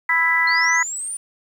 harmonic tone, 330.3 Hz, E4, 4 cents sharp, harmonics 3 / 4 / 5 / 6, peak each -23 / -26 / -26 / -16 dBFS, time 0.09-0.83 s, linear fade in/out 5 ms
sine linear sweep, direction up, 4151 to 9420 Hz, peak -25 dBFS, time 0.47-1.17 s, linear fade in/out 5 ms
effects 8-bit

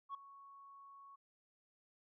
sine tone with ADSR envelope, 1108.7 Hz, C#6, in tune, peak -38 dBFS, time 0.09-1.16 s, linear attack 55 ms, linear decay 6 ms, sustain -17 dB, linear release 11 ms, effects tanh soft clip ceiling -39 dBFS

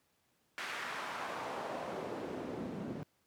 pink noise with band-pass filter sweep, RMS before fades -41 dBFS, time 0.58-3.03 s, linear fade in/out 0 ms, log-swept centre 1900 to 210 Hz, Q 1.2, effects pink hiss -75 dBFS RMS until 3.26 s + high-pass 100 Hz 12 dB/octave

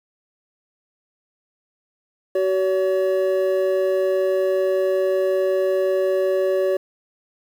triangle tone pair together, 378.1 / 567.2 Hz, F#4 / C#5, +38 / +40 cents, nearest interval perfect fifth, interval 702 cents, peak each -18 dBFS, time 2.35-6.77 s, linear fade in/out 5 ms, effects 8-bit

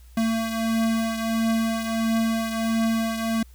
square beating tone pair, 225.3 / 226.8 Hz, A3 / A#3, +41 / -47 cents, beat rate 1.5 Hz, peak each -23 / -30 dBFS, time 0.17-3.43 s, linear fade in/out 5 ms, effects added 60 Hz sine -45 dBFS peak until 3.54 s + white hiss -59 dBFS RMS until 3.54 s

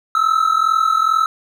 triangle tone pair together, 1286 / 1328.3 Hz, E6 / E6, -43 / +13 cents, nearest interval minor second, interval 56 cents, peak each -14 dBFS, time 0.15-1.26 s, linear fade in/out 2 ms, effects none

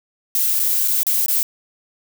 violet noise with dropouts, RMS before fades -18 dBFS, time 0.35-1.43 s, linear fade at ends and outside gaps 1 ms, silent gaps 0.594-0.598 / 0.877-0.881 / 1.032-1.067 / 1.261-1.282 s, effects none

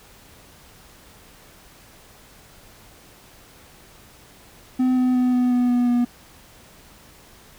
triangle tone with pitch steps, 255 / 252.8 / 250.6 / 248.5 / 246.3 / 244.2 / 242.1 Hz, C4 / B3 / B3 / B3 / B3 / B3 / B3, -44 / +41 / +25 / +11 / -5 / -19 / -34 cents, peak -14 dBFS, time 4.79-6.05 s, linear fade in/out 10 ms, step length 180 ms, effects pink hiss -49 dBFS RMS until 7.58 s

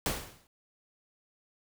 pink noise with exponential decay, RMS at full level -28 dBFS, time 0.06-0.47 s, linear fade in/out 1 ms, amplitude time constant 87 ms, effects none

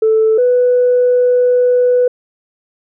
sine tone pair in turn, 440 / 494.9 Hz, A4 / B4, 0 / +4 cents, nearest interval major second, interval 204 cents, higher second, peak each -7 dBFS, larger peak neither, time 0.02-0.38 / 0.38-2.08 s, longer second, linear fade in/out 5 ms, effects tanh soft clip ceiling -4 dBFS

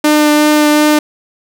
sawtooth tone with vibrato, 300 Hz, D4, 37 cents sharp, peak -3 dBFS, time 0.04-0.99 s, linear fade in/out 5 ms, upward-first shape triangle, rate 2.7 Hz, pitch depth 12 cents each way, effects none

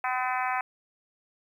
harmonic tone, 254 Hz, B3, 49 cents sharp, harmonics 3 / 4 / 5 / 6 / 7 / 8 / 9 / 10, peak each -30 / -32 / -34 / -36 / -37 / -38 / -39 / -40 dBFS, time 0.04-0.61 s, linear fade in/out 2 ms, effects 10-bit

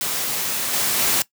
white noise with level steps, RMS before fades -24 / -21 / -19 dBFS, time 0.01-1.22 s, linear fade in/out 0 ms, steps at 0.73 / 0.99 s, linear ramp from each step 5 ms, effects noise-tail reverb RT60 0.1 s tail -19 dB re dry + high-pass 100 Hz 12 dB/octave

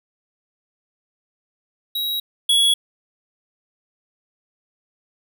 square tone pair in turn, 3848 / 3359 Hz, B7 / G#7, -46 / +19 cents, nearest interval major second, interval 235 cents, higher first, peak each -22 / -14 dBFS, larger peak second, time 1.95-2.2 / 2.49-2.74 s, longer neither, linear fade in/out 5 ms, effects none

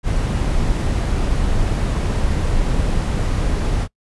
brown noise, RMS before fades -18 dBFS, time 0.03-3.88 s, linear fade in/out 50 ms, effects noise-tail reverb RT60 0.1 s tail -23 dB re dry + resampled to 24000 Hz

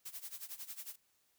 blue noise with tremolo, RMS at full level -44 dBFS, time 0.05-0.96 s, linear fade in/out 10 ms, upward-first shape sine, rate 11 Hz, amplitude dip 85%, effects white hiss -75 dBFS RMS until 1.38 s

